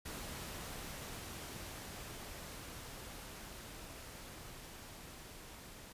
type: noise with level ramp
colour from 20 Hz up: pink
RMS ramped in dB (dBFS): -45 to -53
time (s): 0.05-5.93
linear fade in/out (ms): 10
effects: resampled to 32000 Hz